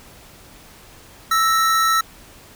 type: tone pair together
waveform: square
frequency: 1318.5 / 1864.7 Hz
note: E6 / A#6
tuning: 0 / 0 cents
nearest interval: tritone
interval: 600 cents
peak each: -16 / -24 dBFS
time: 1.31-2.01 s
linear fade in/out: 5 ms
effects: pink hiss -45 dBFS RMS until 2.55 s